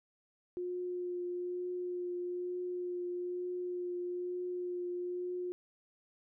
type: tone with vibrato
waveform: sine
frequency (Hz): 357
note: F4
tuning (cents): +38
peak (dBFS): -35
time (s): 0.57-5.52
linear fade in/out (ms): 0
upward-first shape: triangle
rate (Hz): 1.1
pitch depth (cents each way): 14
effects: none